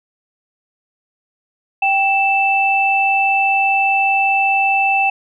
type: tone pair together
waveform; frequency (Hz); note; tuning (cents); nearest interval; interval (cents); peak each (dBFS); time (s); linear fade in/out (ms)
sine; 784 / 2649; G5 / E7; 0 / +8; octave + major sixth; 2108; -15; 1.82-5.1; 5
effects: none